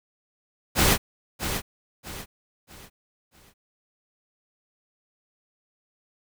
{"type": "noise with echo", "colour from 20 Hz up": "pink", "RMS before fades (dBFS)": -19, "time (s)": [0.75, 0.98], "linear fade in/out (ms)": 50, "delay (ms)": 640, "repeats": 4, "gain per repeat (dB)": -9, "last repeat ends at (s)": 3.54, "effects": []}